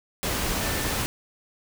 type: tone in noise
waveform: sine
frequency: 1777 Hz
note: A6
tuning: 17 cents sharp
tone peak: -38 dBFS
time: 0.61-0.91 s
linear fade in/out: 0 ms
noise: pink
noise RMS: -27 dBFS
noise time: 0.23-1.06 s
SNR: -14 dB
effects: none